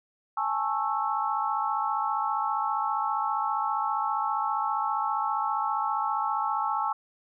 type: chord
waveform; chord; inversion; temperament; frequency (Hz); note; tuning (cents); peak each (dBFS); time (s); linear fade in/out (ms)
sine; A major seventh; third; just; 825 / 880 / 1100 / 1320; G#5 / A5 / C#6 / E6; -12 / 0 / -14 / +2; -31 / -30 / -31 / -31; 0.37-6.93; 5
effects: none